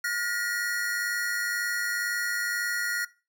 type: tone cluster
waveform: square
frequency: 1431 / 1812 / 1914 Hz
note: F6 / A#6 / A#6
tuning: +42 / -50 / +45 cents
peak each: -30 / -37 / -31 dBFS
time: 0.04-3.05 s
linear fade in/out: 5 ms
effects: noise-tail reverb RT60 0.3 s tail -20 dB re dry